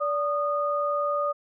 sine tone pair together, 580 / 1229 Hz, D5 / D#6, -22 / -22 cents, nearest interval octave + minor second, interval 1300 cents, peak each -26 dBFS, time 0-1.33 s, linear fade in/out 20 ms, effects none

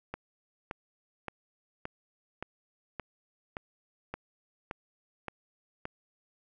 click train, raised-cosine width 0.5 ms, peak -21 dBFS, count 11, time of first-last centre 0.14-5.854 s, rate 1.75 Hz, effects none

